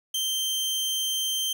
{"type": "tone", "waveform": "sawtooth", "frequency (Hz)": 3136, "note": "G7", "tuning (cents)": 0, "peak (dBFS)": -22, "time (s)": [0.14, 1.53], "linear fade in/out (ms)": 5, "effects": []}